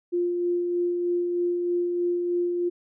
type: tone with tremolo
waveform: sine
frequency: 350.7 Hz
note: F4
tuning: 7 cents sharp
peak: -21 dBFS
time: 0.12-2.7 s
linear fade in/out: 20 ms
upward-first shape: sine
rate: 3.2 Hz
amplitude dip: 30%
effects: none